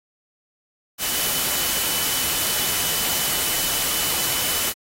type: tone in noise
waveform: sine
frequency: 2989 Hz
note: F#7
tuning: 17 cents sharp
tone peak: -32 dBFS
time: 0.98-4.74 s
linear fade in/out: 50 ms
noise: white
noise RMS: -23 dBFS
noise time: 0.98-4.74 s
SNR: -12 dB
effects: AAC 48 kbps